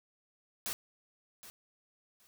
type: noise with echo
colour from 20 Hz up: white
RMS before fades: -37 dBFS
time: 0.66-0.73 s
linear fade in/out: 0 ms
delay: 770 ms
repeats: 2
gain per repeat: -14 dB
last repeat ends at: 2.27 s
effects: none